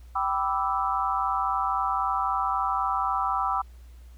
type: chord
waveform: sine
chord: E minor seventh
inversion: first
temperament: equal with one note detuned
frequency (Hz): 778.1 / 987.8 / 1174.7 / 1318.5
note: G5 / B5 / D6 / E6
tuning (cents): -13 / 0 / 0 / 0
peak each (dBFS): -29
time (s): 0.15-3.62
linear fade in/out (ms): 10
effects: added 60 Hz sine -44 dBFS peak until 4.17 s + pink hiss -62 dBFS RMS until 4.17 s